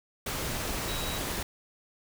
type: tone in noise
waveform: sine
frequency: 3863 Hz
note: B7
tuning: 39 cents flat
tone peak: -39 dBFS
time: 0.88-1.18 s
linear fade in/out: 5 ms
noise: pink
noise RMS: -33 dBFS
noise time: 0.26-1.43 s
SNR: -9 dB
effects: none